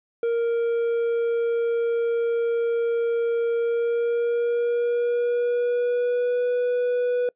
triangle tone with pitch glide, 466.2 to 491.1 Hz, A#4 to B4, 0 to -10 cents, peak -18 dBFS, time 0.23-7.29 s, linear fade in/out 2 ms, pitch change +90 cents, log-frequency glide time 3.57-6.45 s, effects noise-tail reverb RT60 0.1 s tail -25 dB re dry + resampled to 8000 Hz

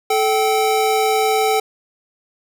square tone pair together, 434.4 / 774 Hz, A4 / G5, -22 / -22 cents, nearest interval minor seventh, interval 1000 cents, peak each -18 dBFS, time 0.1-1.6 s, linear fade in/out 5 ms, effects none

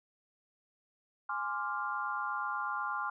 sine chord, D half-diminished seventh, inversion second, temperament equal, 830.6 / 1046.5 / 1174.7 / 1396.9 Hz, Ab5 / C6 / D6 / F6, 0 / 0 / 0 / 0 cents, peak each -40 / -38 / -39 / -37 dBFS, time 1.29-3.1 s, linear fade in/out 5 ms, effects none

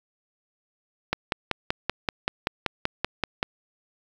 click train, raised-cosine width 0.3 ms, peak -7 dBFS, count 13, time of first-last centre 1.13-3.429 s, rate 5.22 Hz, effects 7-bit

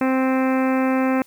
harmonic tone, 261.6 Hz, C4, in tune, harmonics 1 / 2 / 3 / 4 / 5 / 6 / 7 / 8 / 9 / 10, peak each -18 / -24 / -28 / -30 / -32 / -34 / -35 / -36 / -37 / -38 dBFS, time 0.01-1.22 s, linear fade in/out 2 ms, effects white hiss -53 dBFS RMS until 1.26 s

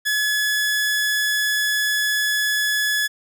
sawtooth tone, 1703 Hz, G#6, 43 cents sharp, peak -15 dBFS, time 0.05-3.08 s, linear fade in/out 20 ms, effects none

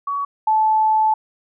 sine tone pair in turn, 1128 / 870.3 Hz, C#6 / A5, +30 / -19 cents, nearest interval major third, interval 449 cents, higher first, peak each -20 / -13 dBFS, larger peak second, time 0.07-0.25 / 0.47-1.14 s, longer second, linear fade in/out 5 ms, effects none

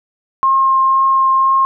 sine tone with vibrato, 1067 Hz, C6, 34 cents sharp, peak -9 dBFS, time 0.43-1.65 s, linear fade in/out 0 ms, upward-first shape triangle, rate 2 Hz, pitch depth 10 cents each way, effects none

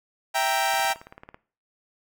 sawtooth chord, E diminished, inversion none, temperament equal, 659.3 / 784 / 932.3 Hz, E5 / G5 / Bb5, 0 / 0 / 0 cents, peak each -24 / -20 / -24 dBFS, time 0.34-0.94 s, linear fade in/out 20 ms
click train, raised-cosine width 0.5 ms, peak -27 dBFS, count 12, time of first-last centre 0.74-1.344 s, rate 18.2 Hz
effects noise-tail reverb RT60 0.4 s tail -18 dB re dry

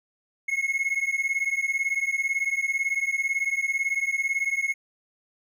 triangle beating tone pair, 2166 / 2184 Hz, C#7 / C#7, -41 / -26 cents, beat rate 18 Hz, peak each -25 dBFS, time 0.48-4.74 s, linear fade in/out 10 ms, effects none

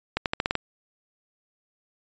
accelerating click train, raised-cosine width 0.3 ms, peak -8 dBFS, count 7, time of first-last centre 0.17-0.553 s, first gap 88 ms, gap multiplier 0.87, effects resampled to 16000 Hz

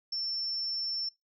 sine tone, 5390 Hz, E8, 38 cents sharp, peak -31 dBFS, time 0.12-1.09 s, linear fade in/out 5 ms, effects noise-tail reverb RT60 0.2 s tail -24 dB re dry

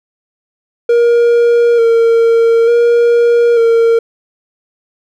triangle tone with vibrato, 466.2 Hz, A#4, in tune, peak -4 dBFS, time 0.89-3.99 s, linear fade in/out 5 ms, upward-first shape square, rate 0.56 Hz, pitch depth 23 cents each way, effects none

